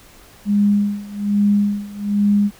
sine tone with tremolo, 204.4 Hz, G#3, 27 cents flat, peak -11 dBFS, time 0.45-2.51 s, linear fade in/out 50 ms, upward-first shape sine, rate 1.2 Hz, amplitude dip 90%, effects pink hiss -46 dBFS RMS until 2.59 s

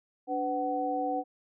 sine tone cluster, 290.6 / 503 / 751 Hz, D4 / B4 / F#5, -18 / +32 / +26 cents, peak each -34 / -34 / -30 dBFS, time 0.27-1.24 s, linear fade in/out 50 ms, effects none

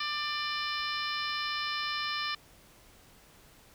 harmonic tone with a mistuned harmonic, 594 Hz, D5, 20 cents sharp, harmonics 2 / 3 / 4 / 5 / 6 / 7 / 8 / 9, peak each -36 / -38 / -39 / -40 / -41 / -41 / -42 / -43 dBFS, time 0-2.35 s, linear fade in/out 5 ms, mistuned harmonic 8, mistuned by +74 cents, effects pink hiss -58 dBFS RMS until 3.74 s

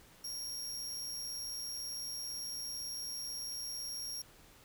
sawtooth tone with amplitude modulation, 5588 Hz, F8, in tune, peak -35 dBFS, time 0.24-4.22 s, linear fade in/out 5 ms, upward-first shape sine, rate 118 Hz, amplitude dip 35%, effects pink hiss -60 dBFS RMS until 4.64 s

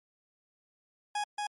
40% pulse tone with echo, 830.6 Hz, G#5, in tune, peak -29 dBFS, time 1.15-1.24 s, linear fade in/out 5 ms, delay 230 ms, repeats 1, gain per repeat -2 dB, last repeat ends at 1.47 s, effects MP3 48 kbps

